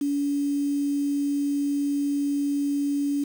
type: tone with quantisation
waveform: sine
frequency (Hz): 284.7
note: C#4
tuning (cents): +46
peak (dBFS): -22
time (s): 0.01-3.24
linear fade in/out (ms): 5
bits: 7
effects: none